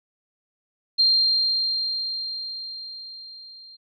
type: tone with level ramp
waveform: sine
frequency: 4186 Hz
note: C8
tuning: in tune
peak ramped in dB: -14 to -43 dBFS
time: 0.98-3.77 s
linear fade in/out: 20 ms
effects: none